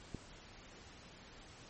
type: click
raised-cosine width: 3 ms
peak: -28 dBFS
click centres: 0.147 s
effects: pink hiss -56 dBFS RMS until 1.69 s + MP3 32 kbps